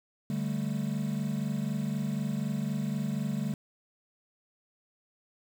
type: chord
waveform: triangle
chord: D suspended fourth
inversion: none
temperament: equal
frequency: 146.83 / 196 / 220 Hz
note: D3 / G3 / A3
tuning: 0 / 0 / 0 cents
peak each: -31 dBFS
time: 0.3-3.54 s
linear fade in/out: 2 ms
effects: tanh soft clip ceiling -19 dBFS + 8-bit